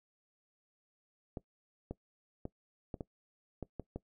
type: clicks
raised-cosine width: 2 ms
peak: -26 dBFS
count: 8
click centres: 1.372 / 1.91 / 2.454 / 2.942 / 3.008 / 3.627 / 3.797 / 3.96 s
effects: noise-tail reverb RT60 0.1 s tail -20 dB re dry